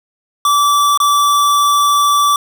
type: tone with dropouts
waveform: square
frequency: 1159 Hz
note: D6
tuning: 23 cents flat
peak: -10 dBFS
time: 0.45-2.36 s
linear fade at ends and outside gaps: 2 ms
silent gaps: 0.975-1.001 s
effects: none